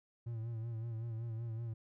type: tone with vibrato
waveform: triangle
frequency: 114.4 Hz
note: A#2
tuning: 32 cents flat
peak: -36 dBFS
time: 0.26-1.74 s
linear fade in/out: 10 ms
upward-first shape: sine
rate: 5.3 Hz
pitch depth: 57 cents each way
effects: none